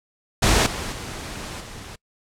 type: noise with level steps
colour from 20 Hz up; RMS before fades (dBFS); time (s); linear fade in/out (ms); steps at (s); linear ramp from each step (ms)
pink; -17 / -29 / -33 / -38; 0.42-1.96; 10; 0.66 / 0.92 / 1.6; 5
effects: noise-tail reverb RT60 0.1 s tail -25 dB re dry + low-pass 9000 Hz 12 dB/octave